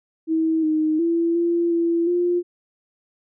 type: tone with pitch steps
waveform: sine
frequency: 321.5 / 311.3 / 335.8 / 341.4 / 337.1 / 351.5 Hz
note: E4 / D#4 / E4 / F4 / E4 / F4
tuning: -43 / +1 / +32 / -39 / +39 / +11 cents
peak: -17 dBFS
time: 0.27-2.43 s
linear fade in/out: 50 ms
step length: 360 ms
effects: none

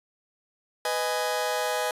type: chord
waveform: sawtooth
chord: G# minor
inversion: first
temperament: just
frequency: 498.4 / 623 / 830.6 Hz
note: B4 / D#5 / G#5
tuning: +16 / +2 / 0 cents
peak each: -26 dBFS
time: 0.85-1.91 s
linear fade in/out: 2 ms
effects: resampled to 32000 Hz

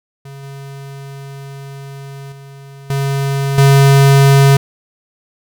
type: tone with level steps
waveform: square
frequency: 138.1 Hz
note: C#3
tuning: 6 cents flat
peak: -31 / -29 / -34 / -15 / -6 dBFS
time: 0.25-4.57 s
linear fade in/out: 5 ms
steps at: 0.43 / 2.32 / 2.9 / 3.58 s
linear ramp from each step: 2 ms
effects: none

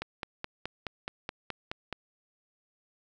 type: click train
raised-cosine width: 0.3 ms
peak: -18 dBFS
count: 10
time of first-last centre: 0.02-1.927 s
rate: 4.72 Hz
effects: none

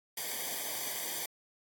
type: noise with comb filter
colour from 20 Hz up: white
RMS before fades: -37 dBFS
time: 0.17-1.26 s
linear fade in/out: 5 ms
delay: 0.74 ms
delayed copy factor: -0.85
effects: AAC 64 kbps

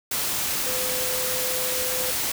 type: tone in noise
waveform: sine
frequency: 508 Hz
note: B4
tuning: 49 cents sharp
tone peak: -31 dBFS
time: 0.66-2.11 s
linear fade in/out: 5 ms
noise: white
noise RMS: -26 dBFS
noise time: 0.11-2.32 s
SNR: -8 dB
effects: none

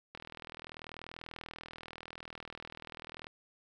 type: click train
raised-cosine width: 0.3 ms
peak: -28 dBFS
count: 127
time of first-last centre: 0.15-3.269 s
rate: 40.4 Hz
effects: none

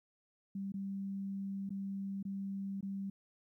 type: tone with dropouts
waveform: sine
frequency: 196 Hz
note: G3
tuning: in tune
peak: -37 dBFS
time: 0.55-3.1 s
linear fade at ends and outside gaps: 5 ms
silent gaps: 0.721-0.74 / 1.693-1.704 / 2.228-2.251 / 2.809-2.827 s
effects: 13-bit

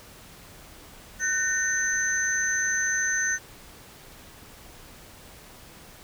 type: tone cluster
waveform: sine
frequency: 1507 / 1827 / 6170 Hz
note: F#6 / A#6 / G8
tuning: +31 / -35 / -28 cents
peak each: -28 / -27 / -27 dBFS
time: 1.19-3.39 s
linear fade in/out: 50 ms
effects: pink hiss -48 dBFS RMS until 6.03 s

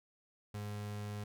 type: tone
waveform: 35% pulse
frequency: 103.83 Hz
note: G#2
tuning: in tune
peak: -38 dBFS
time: 0.54-1.24 s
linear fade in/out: 5 ms
effects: none

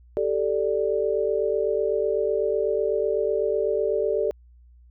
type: chord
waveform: sine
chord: G suspended second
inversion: none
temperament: equal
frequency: 392 / 440 / 587.3 Hz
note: G4 / A4 / D5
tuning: 0 / 0 / 0 cents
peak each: -26 / -24 / -26 dBFS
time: 0.17-4.31 s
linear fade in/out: 0 ms
effects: added 60 Hz sine -49 dBFS peak until 4.9 s

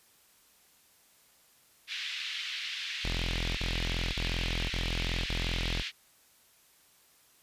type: band-pass noise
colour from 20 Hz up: white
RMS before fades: -37 dBFS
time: 1.87-5.92 s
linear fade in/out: 50 ms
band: 2000 to 3800 Hz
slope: 24 dB/octave
type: tone bursts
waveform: sawtooth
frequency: 42.55 Hz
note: F1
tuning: 44 cents flat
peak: -27 dBFS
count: 5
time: 3.04-5.822 s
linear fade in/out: 10 ms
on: 530 ms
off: 33 ms
effects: white hiss -63 dBFS RMS until 7.42 s + resampled to 32000 Hz

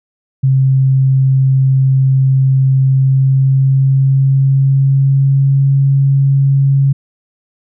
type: tone with pitch glide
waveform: sine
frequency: 133.3 to 137.44 Hz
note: C3 to C#3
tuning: +33 to -14 cents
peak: -7 dBFS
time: 0.43-6.93 s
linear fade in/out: 10 ms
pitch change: +53 cents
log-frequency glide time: 2.84-5.72 s
effects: none

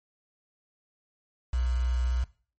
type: tone with quantisation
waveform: sine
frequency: 61.74 Hz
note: B1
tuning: in tune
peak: -24 dBFS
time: 1.53-2.24 s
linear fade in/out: 5 ms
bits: 7
effects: noise-tail reverb RT60 0.4 s tail -19 dB re dry + MP3 32 kbps

